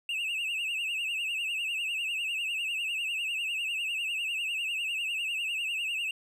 triangle tone with vibrato, 2694 Hz, E7, 37 cents sharp, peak -28 dBFS, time 0.09-6.11 s, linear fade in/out 2 ms, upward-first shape triangle, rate 10 Hz, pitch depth 130 cents each way, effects none

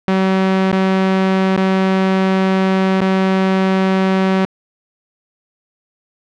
sawtooth tone with dropouts, 190 Hz, F#3, 46 cents sharp, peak -8 dBFS, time 0.08-4.45 s, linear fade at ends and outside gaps 0 ms, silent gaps 0.715-0.727 / 1.563-1.576 / 3.005-3.015 s, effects low-pass 3000 Hz 12 dB/octave

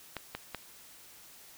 clicks, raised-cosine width 0.3 ms, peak -20 dBFS, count 3, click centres 0.167 / 0.35 / 0.547 s, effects white hiss -54 dBFS RMS until 1.57 s

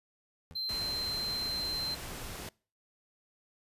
25% pulse tone with exponential decay, 82.41 Hz, E2, in tune, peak -40 dBFS, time 0.51-0.63 s, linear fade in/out 0 ms, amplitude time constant 24 ms
triangle tone, 4115 Hz, C8, 30 cents flat, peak -32 dBFS, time 0.55-1.95 s, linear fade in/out 10 ms
pink noise, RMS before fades -42 dBFS, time 0.69-2.49 s, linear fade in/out 2 ms
effects noise-tail reverb RT60 0.4 s tail -25 dB re dry + resampled to 32000 Hz

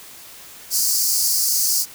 pink high-pass noise, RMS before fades -19 dBFS, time 0.7-1.86 s, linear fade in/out 50 ms, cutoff 4500 Hz, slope 96 dB/octave, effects white hiss -41 dBFS RMS until 1.94 s

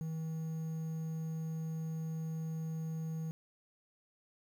triangle tone with quantisation, 160.2 Hz, E3, 49 cents flat, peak -34 dBFS, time 0.01-3.31 s, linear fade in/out 0 ms, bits 10, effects none

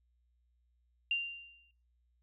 sine tone with exponential decay, 2781 Hz, F7, 8 cents flat, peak -27 dBFS, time 1.11-1.71 s, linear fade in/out 2 ms, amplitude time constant 130 ms, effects noise-tail reverb RT60 0.5 s tail -25 dB re dry + added 60 Hz sine -70 dBFS peak until 2.22 s

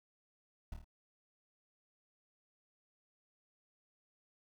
brown noise with echo, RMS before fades -41 dBFS, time 0.72-0.74 s, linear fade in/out 2 ms, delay 26 ms, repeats 4, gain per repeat -4 dB, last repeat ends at 0.844 s, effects none

